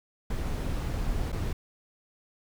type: noise with dropouts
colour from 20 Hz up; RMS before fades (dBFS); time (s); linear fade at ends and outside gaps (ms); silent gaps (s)
brown; -30; 0.3-1.53; 5; 1.32-1.326
effects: none